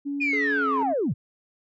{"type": "tone with pitch glide", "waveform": "sine", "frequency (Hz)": [283.4, 271.2], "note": ["C#4", "C#4"], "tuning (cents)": [38, -38], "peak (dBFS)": -26, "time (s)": [0.05, 0.94], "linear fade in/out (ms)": 20, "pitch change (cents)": -76, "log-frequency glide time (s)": [0.59, 0.67]}
{"type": "linear sweep", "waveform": "sine", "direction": "down", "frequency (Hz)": [2498, 85.7], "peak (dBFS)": -21, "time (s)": [0.2, 1.14], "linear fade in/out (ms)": 20}
{"type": "tone", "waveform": "triangle", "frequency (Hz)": 427.2, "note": "G#4", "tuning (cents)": 49, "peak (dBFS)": -26, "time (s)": [0.33, 0.83], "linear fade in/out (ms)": 2}
{"effects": ["tanh soft clip ceiling -16 dBFS"]}